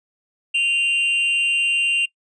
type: tone with amplitude modulation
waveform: triangle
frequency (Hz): 2779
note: F7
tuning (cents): -9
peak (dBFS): -12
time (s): 0.54-2.06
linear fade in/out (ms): 10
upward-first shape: sine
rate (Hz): 295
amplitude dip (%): 50
effects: noise-tail reverb RT60 0.1 s tail -24 dB re dry + resampled to 22050 Hz